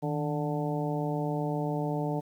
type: harmonic tone with a mistuned harmonic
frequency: 147.2 Hz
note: D3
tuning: 4 cents sharp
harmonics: 1 / 2 / 3 / 4 / 5 / 6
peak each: -31 / -34 / -36 / -37 / -38 / -39 dBFS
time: 0.02-2.21 s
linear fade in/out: 20 ms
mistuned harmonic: 1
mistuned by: +91 cents
effects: 10-bit